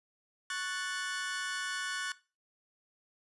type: chord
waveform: sawtooth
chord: F# minor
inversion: second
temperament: equal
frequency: 1108.7 / 1480 / 1760 Hz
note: C#6 / F#6 / A6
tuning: 0 / 0 / 0 cents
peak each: -38 / -33 / -36 dBFS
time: 0.5-2.12 s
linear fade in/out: 2 ms
effects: noise-tail reverb RT60 0.3 s tail -18 dB re dry + resampled to 24000 Hz